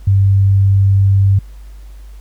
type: tone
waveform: sine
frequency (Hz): 98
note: G2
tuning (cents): 0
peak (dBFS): -7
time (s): 0.07-1.39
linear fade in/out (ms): 5
effects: added 50 Hz sine -31 dBFS peak until 2.2 s + pink hiss -51 dBFS RMS until 2.2 s